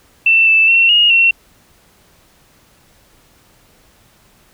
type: tone with pitch steps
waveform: sine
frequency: 2675 / 2642 / 2713 / 2864 / 2719 Hz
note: E7 / E7 / E7 / F7 / F7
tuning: +25 / +3 / +49 / +43 / -47 cents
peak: -7 dBFS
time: 0.26-1.31 s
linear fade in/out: 5 ms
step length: 210 ms
effects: pink hiss -51 dBFS RMS until 4.53 s